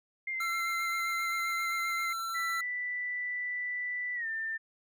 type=tone with vibrato; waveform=sine; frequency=2093 Hz; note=C7; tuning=in tune; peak=-32 dBFS; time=0.27-2.13 s; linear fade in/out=5 ms; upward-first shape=sine; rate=7.6 Hz; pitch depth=19 cents each way
type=tone; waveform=square; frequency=1345 Hz; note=E6; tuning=34 cents sharp; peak=-34 dBFS; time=0.4-2.61 s; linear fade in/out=5 ms
type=tone with pitch glide; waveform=sine; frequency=1977 to 1792.1 Hz; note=B6 to A6; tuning=+1 to +31 cents; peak=-32 dBFS; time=2.34-4.58 s; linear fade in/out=20 ms; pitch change=-170 cents; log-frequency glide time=4.15-4.27 s
effects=none